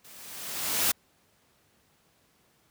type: noise with level ramp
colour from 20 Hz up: white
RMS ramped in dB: -51 to -23 dBFS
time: 0.04-0.92 s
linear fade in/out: 10 ms
effects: pink hiss -66 dBFS RMS until 2.7 s + high-pass 80 Hz 12 dB/octave